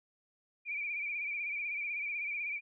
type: tone with vibrato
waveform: sine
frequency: 2352 Hz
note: D7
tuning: 2 cents sharp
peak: -34 dBFS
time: 0.65-2.61 s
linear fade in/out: 50 ms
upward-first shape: sine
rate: 16 Hz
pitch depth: 64 cents each way
effects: none